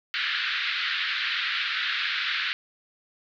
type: band-pass noise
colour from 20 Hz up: pink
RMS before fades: -28 dBFS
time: 0.14-2.53 s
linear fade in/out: 0 ms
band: 1400 to 4200 Hz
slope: 48 dB/octave
effects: none